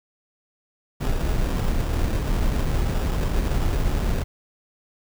brown noise with sample-and-hold, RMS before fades -22 dBFS, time 1-4.24 s, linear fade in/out 20 ms, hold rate 2100 Hz, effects none

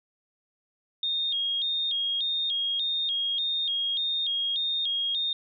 sine tone with vibrato, 3462 Hz, A7, 29 cents flat, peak -25 dBFS, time 1.03-5.33 s, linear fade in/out 2 ms, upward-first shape square, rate 1.7 Hz, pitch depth 100 cents each way, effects none

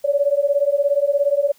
sine beating tone pair, 560 / 577 Hz, C#5 / D5, +18 / -31 cents, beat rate 17 Hz, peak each -18 dBFS, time 0.04-1.52 s, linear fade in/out 10 ms, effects white hiss -55 dBFS RMS until 1.58 s

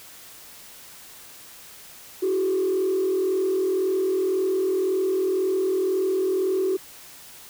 sine tone with frequency modulation, 377 Hz, F#4, 32 cents sharp, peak -19 dBFS, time 2.22-6.77 s, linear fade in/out 10 ms, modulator 41.9 Hz, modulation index 0.63, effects tanh soft clip ceiling -16 dBFS + white hiss -45 dBFS RMS until 7.49 s

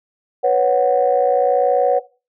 sine chord, B suspended second, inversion none, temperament equal, 493.9 / 554.4 / 740 Hz, B4 / C#5 / F#5, 0 / 0 / 0 cents, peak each -16 dBFS, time 0.43-2 s, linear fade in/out 20 ms, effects noise-tail reverb RT60 0.3 s tail -18 dB re dry + tanh soft clip ceiling -4 dBFS

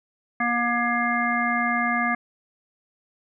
harmonic tone with a mistuned harmonic, 239.1 Hz, A#3, 44 cents sharp, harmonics 1 / 3 / 5 / 7 / 9, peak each -27 / -27 / -27 / -27 / -27 dBFS, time 0.4-2.15 s, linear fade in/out 5 ms, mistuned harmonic 9, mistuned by -37 cents, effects none

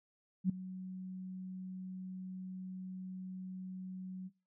sine tone with ADSR envelope, 186 Hz, F#3, 9 cents sharp, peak -25 dBFS, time 0.44-4.3 s, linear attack 55 ms, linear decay 6 ms, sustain -16 dB, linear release 35 ms, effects noise-tail reverb RT60 0.3 s tail -22 dB re dry

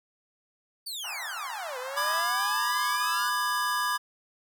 sawtooth exponential two-way sweep, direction down then up, 4699 to 493.9 to 1509 Hz, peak -31 dBFS, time 0.86-3.3 s, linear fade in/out 10 ms, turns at 1.78 s
pink band-pass noise, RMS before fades -41 dBFS, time 1.03-2.23 s, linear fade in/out 20 ms, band 740 to 1800 Hz, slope 48 dB/octave
square chord, G# diminished, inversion first, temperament just, 996.7 / 1196.1 / 1661.2 Hz, B5 / D6 / G#6, +16 / +31 / 0 cents, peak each -31 dBFS, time 1.96-3.98 s, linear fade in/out 20 ms
effects none

